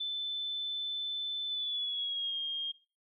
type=tone with pitch glide; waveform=sine; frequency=3520 to 3228 Hz; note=A7 to G#7; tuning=0 to -50 cents; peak=-32 dBFS; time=0-2.72 s; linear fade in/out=10 ms; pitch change=-150 cents; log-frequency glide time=1.48-2.37 s; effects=noise-tail reverb RT60 0.3 s tail -18 dB re dry